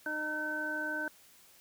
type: harmonic tone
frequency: 305.5 Hz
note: D#4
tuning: 32 cents flat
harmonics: 1 / 2 / 3 / 5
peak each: -41 / -42 / -45 / -34 dBFS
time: 0.06-1.08 s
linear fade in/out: 2 ms
effects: white hiss -60 dBFS RMS until 1.6 s